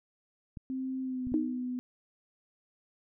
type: clicks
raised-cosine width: 5 ms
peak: -29 dBFS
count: 3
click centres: 0.572 / 1.27 / 1.32 s
type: tone with pitch glide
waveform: sine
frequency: 261.6 to 249.8 Hz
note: C4 to B3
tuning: 0 to +20 cents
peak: -32 dBFS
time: 0.7-1.79 s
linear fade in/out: 0 ms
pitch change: -80 cents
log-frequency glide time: 1.02-1.32 s
type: tone with exponential decay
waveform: sine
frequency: 310 Hz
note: D#4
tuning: 6 cents flat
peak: -23 dBFS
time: 1.34-1.74 s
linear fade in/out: 1 ms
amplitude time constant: 85 ms
effects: none